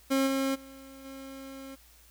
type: tone with level steps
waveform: 30% pulse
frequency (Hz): 269.5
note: C#4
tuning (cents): -49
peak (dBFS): -21 / -24 / -44 / -39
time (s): 0.1-1.76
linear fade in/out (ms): 20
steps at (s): 0.26 / 0.54 / 1.04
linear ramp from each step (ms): 20
effects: added 58 Hz sine -59 dBFS peak until 2.1 s + white hiss -59 dBFS RMS until 2.1 s